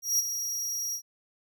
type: tone with ADSR envelope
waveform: 40% pulse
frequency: 5690 Hz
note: F8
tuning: 31 cents sharp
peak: -20 dBFS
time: 0.02-1.02 s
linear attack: 170 ms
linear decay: 21 ms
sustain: -9 dB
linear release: 80 ms
effects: none